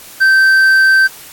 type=tone with hard clipping; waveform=triangle; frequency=1554 Hz; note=G6; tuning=16 cents flat; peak=-7 dBFS; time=0.2-1.08 s; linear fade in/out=20 ms; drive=7 dB; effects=white hiss -35 dBFS RMS until 1.32 s + AAC 64 kbps

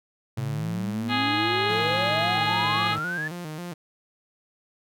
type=tone; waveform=sawtooth; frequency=109.1 Hz; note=A2; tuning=14 cents flat; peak=-28 dBFS; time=0.37-2.99 s; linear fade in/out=5 ms
type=exponential sweep; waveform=sine; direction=up; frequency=126.3 to 1760 Hz; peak=-27 dBFS; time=0.38-3.28 s; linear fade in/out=5 ms
type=harmonic tone; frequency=415.3 Hz; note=G#4; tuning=in tune; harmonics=2 / 3 / 4 / 5 / 6 / 7 / 8 / 9 / 10; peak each=-28 / -30 / -31 / -32 / -33 / -33 / -34 / -35 / -35 dBFS; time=1.08-2.97 s; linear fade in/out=50 ms
type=tone with vibrato; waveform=sawtooth; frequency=164.81 Hz; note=E3; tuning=in tune; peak=-29 dBFS; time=1.69-3.74 s; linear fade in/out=10 ms; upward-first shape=square; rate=3.7 Hz; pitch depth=110 cents each way
effects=none

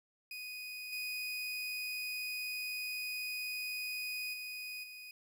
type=tone with level steps; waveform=30% pulse; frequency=2489 Hz; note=D#7; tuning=in tune; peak=-40 / -35 / -39 / -45 dBFS; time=0.31-5.11 s; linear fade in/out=2 ms; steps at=0.92 / 4.33 / 4.83 s; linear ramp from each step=10 ms; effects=none

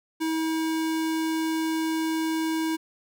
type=tone; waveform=square; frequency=320.7 Hz; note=E4; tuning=48 cents flat; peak=-25 dBFS; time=0.2-2.77 s; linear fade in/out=20 ms; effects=none

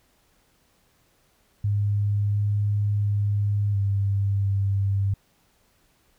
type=tone with pitch steps; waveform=sine; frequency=102.4 / 103 / 102.4 / 99.4 / 98.7 Hz; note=G#2 / G#2 / G#2 / G2 / G2; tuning=-24 / -14 / -24 / +25 / +12 cents; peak=-20 dBFS; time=1.64-5.14 s; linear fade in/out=5 ms; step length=700 ms; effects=pink hiss -64 dBFS RMS until 6.18 s

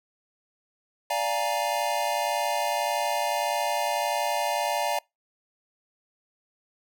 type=chord; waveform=square; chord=Bb dominant seventh; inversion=first; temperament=equal; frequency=587.3 / 698.5 / 830.6 / 932.3 Hz; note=D5 / F5 / Ab5 / Bb5; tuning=0 / 0 / 0 / 0 cents; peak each=-31 dBFS; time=1.1-4.99 s; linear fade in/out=5 ms; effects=noise-tail reverb RT60 0.2 s tail -25 dB re dry

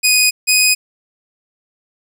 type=tone pair in turn; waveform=15% pulse; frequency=2489 / 2499 Hz; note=D#7 / D#7; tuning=0 / +7 cents; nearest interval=unison; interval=7 cents; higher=second; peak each=-3 dBFS; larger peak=neither; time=0.03-0.31 / 0.47-0.75 s; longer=neither; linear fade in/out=20 ms; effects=none

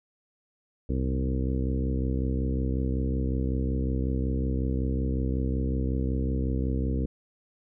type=harmonic tone with a mistuned harmonic; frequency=65.41 Hz; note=C2; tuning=in tune; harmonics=1 / 2 / 3 / 4 / 5 / 6 / 7 / 8; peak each=-27 / -32 / -34 / -33 / -37 / -43 / -38 / -46 dBFS; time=0.89-7.06 s; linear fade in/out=5 ms; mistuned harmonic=1; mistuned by=+41 cents; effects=none

